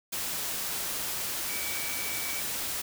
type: tone in noise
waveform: sine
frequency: 2287 Hz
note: D7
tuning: 47 cents flat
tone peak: -38 dBFS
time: 1.49-2.41 s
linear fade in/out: 10 ms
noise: white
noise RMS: -33 dBFS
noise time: 0.12-2.82 s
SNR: -8 dB
effects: none